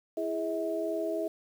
sine tone cluster, 331 / 413.9 / 643 Hz, E4 / G#4 / E5, +7 / -6 / -43 cents, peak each -34 / -35 / -32 dBFS, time 0.17-1.28 s, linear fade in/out 5 ms, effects 9-bit

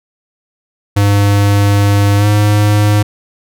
square tone with pitch glide, 101.2 to 104.29 Hz, G#2 to G#2, -44 to +8 cents, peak -8 dBFS, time 0.96-3.03 s, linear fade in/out 10 ms, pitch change +52 cents, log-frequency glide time 2.17-2.27 s, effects none

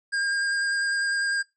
square tone with vibrato, 1611 Hz, G6, 47 cents sharp, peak -24 dBFS, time 0.12-1.43 s, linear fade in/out 20 ms, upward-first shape sine, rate 10 Hz, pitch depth 10 cents each way, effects noise-tail reverb RT60 0.2 s tail -22 dB re dry + resampled to 22050 Hz

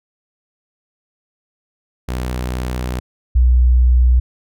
sawtooth / sine tone pair in turn, 62.3 / 61.69 Hz, B1 / B1, +16 / -1 cents, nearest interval unison, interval 17 cents, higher first, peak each -16 / -8 dBFS, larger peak second, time 2.08-3 / 3.35-4.2 s, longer first, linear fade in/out 10 ms, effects none

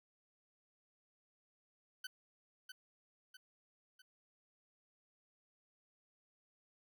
20% pulse tone with echo, 1516 Hz, F#6, 42 cents sharp, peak -38 dBFS, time 2.04-2.07 s, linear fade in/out 5 ms, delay 650 ms, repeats 3, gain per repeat -6 dB, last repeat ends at 4.02 s, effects none

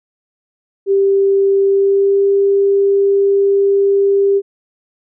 sine tone with pitch glide, 393.2 to 396.9 Hz, G4 to G4, +5 to +22 cents, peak -9 dBFS, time 0.86-4.42 s, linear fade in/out 50 ms, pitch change +17 cents, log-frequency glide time 1.66-2.24 s, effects none

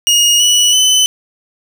25% pulse tone with pitch steps, 2868 / 2944 / 3021 Hz, F7 / F#7 / F#7, +45 / -9 / +35 cents, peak -4 dBFS, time 0.07-1.06 s, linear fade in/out 0 ms, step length 330 ms, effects none

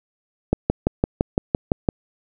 click train, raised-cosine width 2 ms, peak -3 dBFS, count 9, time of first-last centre 0.53-1.888 s, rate 5.89 Hz, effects none

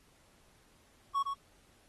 triangle tone with echo, 1108.7 Hz, C#6, in tune, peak -26 dBFS, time 1.15-1.23 s, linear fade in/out 10 ms, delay 110 ms, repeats 1, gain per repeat -5 dB, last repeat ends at 1.34 s, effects pink hiss -66 dBFS RMS until 1.88 s + AAC 32 kbps

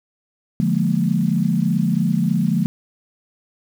sine chord, Bb dominant seventh, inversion first, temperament just, 145.68 / 174.81 / 209.8 / 233.1 Hz, D3 / F3 / Ab3 / Bb3, -14 / +2 / +18 / 0 cents, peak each -23 / -19 / -21 / -23 dBFS, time 0.6-2.66 s, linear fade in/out 0 ms, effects 7-bit

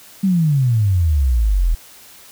sine exponential sweep, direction down, 200 to 38.89 Hz, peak -12 dBFS, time 0.23-1.75 s, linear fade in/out 10 ms, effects white hiss -43 dBFS RMS until 2.31 s

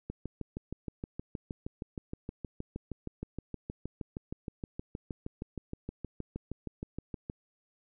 click train, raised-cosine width 3 ms, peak -24 dBFS, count 47, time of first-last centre 0.1-7.299 s, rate 6.39 Hz, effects none

